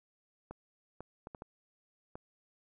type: clicks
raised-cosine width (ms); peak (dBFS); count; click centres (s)
1; -30; 6; 0.51 / 1.006 / 1.271 / 1.348 / 1.421 / 2.155
effects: none